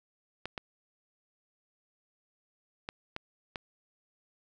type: clicks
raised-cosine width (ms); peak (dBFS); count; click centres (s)
0.3; -20; 5; 0.456 / 0.578 / 2.889 / 3.164 / 3.558
effects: none